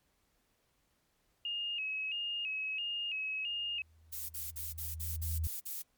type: tone with vibrato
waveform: sine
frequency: 2695 Hz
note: E7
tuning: 38 cents sharp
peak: -34 dBFS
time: 1.45-3.82 s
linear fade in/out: 2 ms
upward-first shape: square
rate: 1.5 Hz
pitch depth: 87 cents each way
type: tone with exponential growth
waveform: sine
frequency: 80.3 Hz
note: E2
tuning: 45 cents flat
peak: -30 dBFS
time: 3.49-5.47 s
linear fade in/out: 0 ms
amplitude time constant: 430 ms
type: noise bursts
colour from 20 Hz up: violet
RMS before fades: -40 dBFS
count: 8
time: 4.12-5.823 s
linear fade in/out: 10 ms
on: 170 ms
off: 49 ms
effects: pink hiss -75 dBFS RMS until 5.97 s + MP3 96 kbps